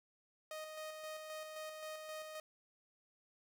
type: tone with tremolo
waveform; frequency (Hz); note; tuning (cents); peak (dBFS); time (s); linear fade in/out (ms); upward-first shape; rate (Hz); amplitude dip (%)
sawtooth; 622.3; D#5; 0; -40; 0.51-2.4; 2; square; 3.8; 35
effects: none